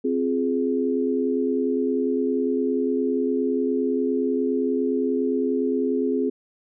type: chord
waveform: sine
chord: F minor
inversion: second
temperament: just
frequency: 261.9 / 349.2 / 419.1 Hz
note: C4 / F4 / Ab4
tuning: +2 / 0 / +16 cents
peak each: -23 / -28 / -24 dBFS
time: 0.04-6.3 s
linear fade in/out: 10 ms
effects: none